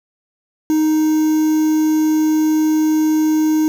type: tone with quantisation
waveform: triangle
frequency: 311.1 Hz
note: D#4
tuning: in tune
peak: -10 dBFS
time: 0.7-3.68 s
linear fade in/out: 0 ms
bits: 5
effects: none